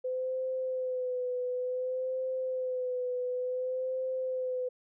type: tone with vibrato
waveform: sine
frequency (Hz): 508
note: B4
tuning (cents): +49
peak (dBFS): -30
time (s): 0.04-4.69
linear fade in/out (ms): 10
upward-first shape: sine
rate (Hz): 0.56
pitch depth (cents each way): 34
effects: none